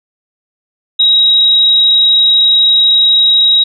sine tone, 3818 Hz, A#7, 41 cents sharp, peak -5 dBFS, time 0.99-3.64 s, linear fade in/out 10 ms, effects none

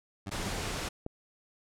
20% pulse tone bursts, 98 Hz, G2, in tune, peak -31 dBFS, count 3, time 0.26-0.686 s, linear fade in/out 10 ms, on 42 ms, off 150 ms
pink noise, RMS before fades -35 dBFS, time 0.31-0.89 s, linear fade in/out 10 ms
click, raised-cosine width 2 ms, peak -23 dBFS, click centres 1.064 s
effects low-pass 9000 Hz 12 dB/octave

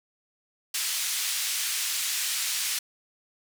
white band-pass noise, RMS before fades -29 dBFS, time 0.74-2.79 s, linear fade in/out 5 ms, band 2000 to 9800 Hz, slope 12 dB/octave, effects none

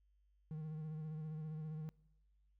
triangle tone with vibrato, 155.56 Hz, D#3, in tune, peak -40 dBFS, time 0.51-1.89 s, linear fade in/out 0 ms, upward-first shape sine, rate 15 Hz, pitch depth 34 cents each way, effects noise-tail reverb RT60 1.0 s tail -23 dB re dry + added 50 Hz sine -70 dBFS peak until 2.59 s

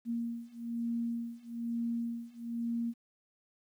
sine beating tone pair, 233.1 / 234.2 Hz, A#3 / A#3, 0 / +8 cents, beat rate 1.1 Hz, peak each -37 / -36 dBFS, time 0.05-2.94 s, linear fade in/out 50 ms, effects 11-bit

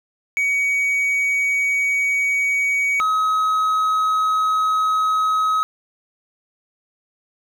triangle tone pair in turn, 2255 / 1273.3 Hz, C#7 / D#6, +29 / +40 cents, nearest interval minor seventh, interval 989 cents, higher first, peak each -15 / -14 dBFS, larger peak second, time 0.37-3 / 3-5.63 s, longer neither, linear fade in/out 0 ms, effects none

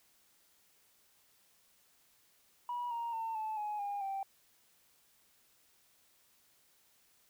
sine tone with pitch steps, 969 / 934.9 / 902 / 870.3 / 839.7 / 810.1 / 781.6 Hz, B5 / A#5 / A5 / A5 / G#5 / G#5 / G5, -33 / +5 / +43 / -19 / +19 / -43 / -5 cents, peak -34 dBFS, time 2.69-4.23 s, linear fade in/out 2 ms, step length 220 ms, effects tanh soft clip ceiling -32 dBFS + white hiss -69 dBFS RMS until 7.29 s

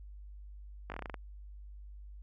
slowing click train, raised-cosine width 0.5 ms, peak -25 dBFS, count 9, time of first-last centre 0.9-1.142 s, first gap 19 ms, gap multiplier 1.13, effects added 50 Hz sine -46 dBFS peak until 2.22 s + Opus 48 kbps

